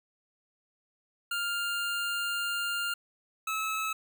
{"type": "tone pair in turn", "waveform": "25% pulse", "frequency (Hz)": [1400, 1296.8], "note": ["F6", "E6"], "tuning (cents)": [4, -29], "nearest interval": "minor second", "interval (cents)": 133, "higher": "first", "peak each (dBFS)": -26, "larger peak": "neither", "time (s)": [[1.31, 2.94], [3.47, 3.93]], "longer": "first", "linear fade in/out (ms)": 5, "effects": []}